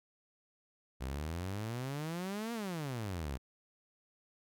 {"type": "exponential two-way sweep", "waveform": "sawtooth", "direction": "up then down", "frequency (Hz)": [62, 238.9, 62], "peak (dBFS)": -33, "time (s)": [1, 3.38], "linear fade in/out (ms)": 20, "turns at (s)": 2.53, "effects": []}